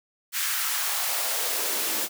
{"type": "noise with high-pass filter sweep", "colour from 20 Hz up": "white", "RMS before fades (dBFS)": -27, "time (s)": [0.32, 2.09], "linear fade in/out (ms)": 50, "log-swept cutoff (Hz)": [1700, 250], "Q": 1.6, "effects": []}